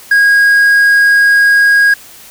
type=tone with quantisation; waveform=triangle; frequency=1639 Hz; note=G#6; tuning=23 cents flat; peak=-3 dBFS; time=0.11-1.94 s; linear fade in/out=5 ms; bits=5; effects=white hiss -36 dBFS RMS until 2.3 s